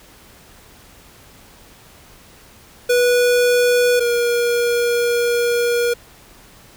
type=tone pair in turn; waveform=square; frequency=488.9 / 477.2 Hz; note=B4 / A#4; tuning=-18 / +41 cents; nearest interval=unison; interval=41 cents; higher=first; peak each=-13 / -16 dBFS; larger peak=first; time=2.89-4 / 4-5.94 s; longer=second; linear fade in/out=10 ms; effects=pink hiss -46 dBFS RMS until 6.76 s